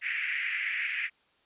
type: band-pass noise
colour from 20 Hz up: pink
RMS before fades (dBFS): -32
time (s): 0.01-1.1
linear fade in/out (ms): 50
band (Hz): 1800 to 2500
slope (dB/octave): 48
effects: white hiss -67 dBFS RMS until 1.45 s + resampled to 8000 Hz